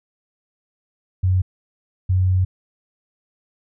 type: tone pair in turn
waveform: sine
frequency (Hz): 92.6 / 92.6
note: F#2 / F#2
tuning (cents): +2 / +2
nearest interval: unison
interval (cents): 0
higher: neither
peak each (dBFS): -14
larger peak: neither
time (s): 1.23-1.42 / 2.09-2.45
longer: second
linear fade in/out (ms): 10
effects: none

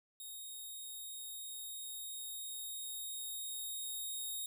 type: tone with level ramp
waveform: 5% pulse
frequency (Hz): 3729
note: A#7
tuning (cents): 0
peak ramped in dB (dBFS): -38 to -31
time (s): 0.2-4.46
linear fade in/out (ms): 2
effects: none

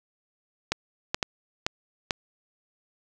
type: clicks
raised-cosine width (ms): 0.2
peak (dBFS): -7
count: 5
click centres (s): 0.72 / 1.145 / 1.228 / 1.665 / 2.108
effects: none

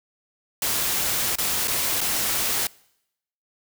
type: noise with dropouts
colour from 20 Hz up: white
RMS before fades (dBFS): -24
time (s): 0.62-2.67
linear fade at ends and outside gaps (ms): 2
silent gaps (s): 1.356-1.384 / 1.674-1.68 / 2.007-2.013
effects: noise-tail reverb RT60 0.8 s tail -24 dB re dry

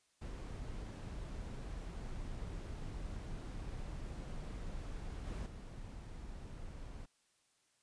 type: noise with level steps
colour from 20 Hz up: brown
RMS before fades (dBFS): -44 / -41 / -48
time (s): 0.21-7.06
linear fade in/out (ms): 10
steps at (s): 5.27 / 5.46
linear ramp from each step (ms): 2
effects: white hiss -75 dBFS RMS until 7.82 s + resampled to 22050 Hz

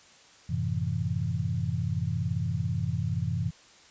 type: chord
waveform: sine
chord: F# half-diminished seventh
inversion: none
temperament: equal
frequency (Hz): 92.5 / 110 / 130.81 / 164.81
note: F#2 / A2 / C3 / E3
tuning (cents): 0 / 0 / 0 / 0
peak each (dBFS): -32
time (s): 0.49-3.51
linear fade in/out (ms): 10
effects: white hiss -55 dBFS RMS until 3.9 s + resampled to 16000 Hz

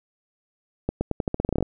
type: accelerating click train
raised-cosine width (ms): 2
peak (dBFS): -10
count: 14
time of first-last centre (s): 0.89-1.626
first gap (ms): 120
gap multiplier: 0.86
effects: none

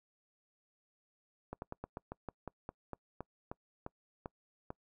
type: slowing click train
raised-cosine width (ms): 1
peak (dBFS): -27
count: 15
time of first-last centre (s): 1.53-4.704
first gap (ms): 91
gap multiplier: 1.13
effects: noise-tail reverb RT60 0.1 s tail -26 dB re dry

